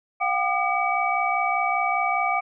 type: tone cluster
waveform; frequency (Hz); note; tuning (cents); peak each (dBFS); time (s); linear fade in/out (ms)
sine; 713 / 778 / 1208 / 2282; F5 / G5 / D6 / C#7; +36 / -13 / +48 / +50; -26; 0.2-2.41; 20
effects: none